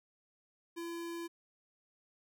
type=tone; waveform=square; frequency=338.4 Hz; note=E4; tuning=45 cents sharp; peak=-40 dBFS; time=0.76-1.28 s; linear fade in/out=20 ms; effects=none